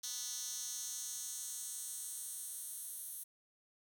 10% pulse tone with high-pass filter sweep, 246.2 Hz, B3, 5 cents flat, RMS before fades -44 dBFS, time 0.03-3.24 s, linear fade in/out 10 ms, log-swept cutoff 5300 to 11000 Hz, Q 2.3, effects none

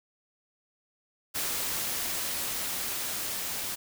white noise with level ramp, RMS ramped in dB -31 to -34 dBFS, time 1.34-3.76 s, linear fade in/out 20 ms, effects none

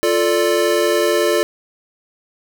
square chord, D minor, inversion first, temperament equal, 349.2 / 440 / 587.3 Hz, F4 / A4 / D5, 0 / 0 / 0 cents, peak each -19 dBFS, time 0.03-1.43 s, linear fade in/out 0 ms, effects none

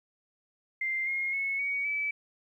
sine tone with pitch steps, 2093 / 2143 / 2195 / 2247 / 2301 Hz, C7 / C7 / C#7 / C#7 / D7, 0 / +41 / -18 / +23 / -36 cents, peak -28 dBFS, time 0.81-2.11 s, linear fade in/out 5 ms, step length 260 ms, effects 11-bit

